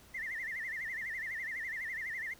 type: tone with vibrato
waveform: triangle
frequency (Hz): 1933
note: B6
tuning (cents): -38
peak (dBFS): -33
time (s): 0.14-2.34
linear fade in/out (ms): 10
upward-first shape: sine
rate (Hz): 12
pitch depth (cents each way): 160
effects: tanh soft clip ceiling -34 dBFS + pink hiss -59 dBFS RMS until 2.39 s